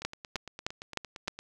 two click trains, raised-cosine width 0.2 ms, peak -24 / -13 dBFS, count 13 / 5, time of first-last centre 0.02-1.39 / 0.05-1.281 s, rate 8.76 / 3.25 Hz, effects none

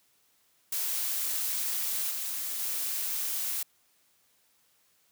blue noise with level steps, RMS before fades -31 / -34 / -32 dBFS, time 0.72-3.63 s, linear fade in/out 5 ms, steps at 2.1 / 2.59 s, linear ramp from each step 10 ms, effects white hiss -68 dBFS RMS until 5.11 s + high-pass 60 Hz 12 dB/octave

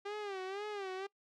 sawtooth tone with vibrato, 397.1 Hz, G4, 22 cents sharp, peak -35 dBFS, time 0.05-1.07 s, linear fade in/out 10 ms, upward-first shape sine, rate 2 Hz, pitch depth 110 cents each way, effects noise-tail reverb RT60 0.1 s tail -23 dB re dry + low-pass 4000 Hz 12 dB/octave

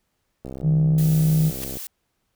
click train, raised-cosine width 2 ms, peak -21 dBFS, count 88, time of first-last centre 0.45-1.77 s, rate 65.9 Hz
sine tone with pitch glide, 155.56 to 157.46 Hz, D#3 to D#3, 0 to +21 cents, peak -15 dBFS, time 0.62-1.52 s, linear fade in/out 50 ms, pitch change +21 cents, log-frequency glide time 0.79-1.04 s
blue noise, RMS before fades -34 dBFS, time 0.98-1.87 s, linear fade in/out 2 ms
white noise with exponential growth, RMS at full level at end -28 dBFS, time 1.56-1.64 s, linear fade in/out 1 ms, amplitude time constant 17 ms
effects pink hiss -73 dBFS RMS until 2.35 s

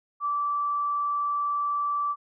sine tone, 1162 Hz, D6, 19 cents flat, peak -24 dBFS, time 0.2-2.16 s, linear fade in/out 50 ms, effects none

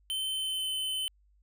square tone with pitch glide, 3079 to 3049 Hz, G7 to G7, -32 to -49 cents, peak -31 dBFS, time 0.1-1.08 s, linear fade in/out 0 ms, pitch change -17 cents, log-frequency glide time 0.29-0.71 s, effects added 50 Hz sine -62 dBFS peak until 1.42 s

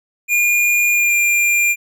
square tone with pitch glide, 2422 to 2400 Hz, D#7 to D7, -47 to +37 cents, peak -13 dBFS, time 0.28-1.76 s, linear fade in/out 50 ms, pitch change -16 cents, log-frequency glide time 0.91-1.12 s, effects none

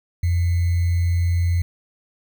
sine tone with sample-and-hold, 86.5 Hz, F2, 16 cents flat, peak -16 dBFS, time 0.23-1.62 s, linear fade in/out 5 ms, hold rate 2100 Hz, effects none

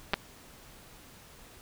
clicks, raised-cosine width 0.3 ms, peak -10 dBFS, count 2, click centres 0.135 / 0.14 s, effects pink hiss -53 dBFS RMS until 1.61 s

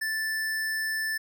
square tone, 1760 Hz, A6, in tune, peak -28 dBFS, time 0.01-1.18 s, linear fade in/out 10 ms, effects none

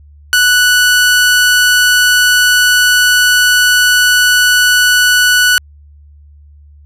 sawtooth tone, 1480 Hz, F#6, in tune, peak -3 dBFS, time 0.33-5.58 s, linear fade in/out 0 ms, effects added 73 Hz sine -37 dBFS peak until 6.85 s + resampled to 32000 Hz

